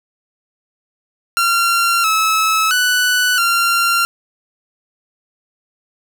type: tone with pitch steps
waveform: sawtooth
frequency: 1376 / 1298 / 1487 / 1380 Hz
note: F6 / E6 / F#6 / F6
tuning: -26 / -27 / +8 / -21 cents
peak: -9 dBFS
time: 1.37-4.05 s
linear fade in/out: 0 ms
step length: 670 ms
effects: none